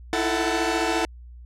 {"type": "tone cluster", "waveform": "sawtooth", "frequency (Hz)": [324.8, 339.1, 442.1, 747, 884], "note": ["E4", "E4", "A4", "F#5", "A5"], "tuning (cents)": [-26, 49, 8, 16, 8], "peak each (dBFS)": -24, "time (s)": [0.13, 1.05], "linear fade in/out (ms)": 0, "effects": ["added 60 Hz sine -40 dBFS peak until 1.45 s", "low-pass 8000 Hz 12 dB/octave"]}